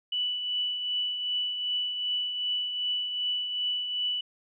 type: tone with tremolo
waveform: sine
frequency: 2966 Hz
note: F#7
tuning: 4 cents sharp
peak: -25 dBFS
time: 0.12-4.21 s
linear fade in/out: 5 ms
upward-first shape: triangle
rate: 2.6 Hz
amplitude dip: 50%
effects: none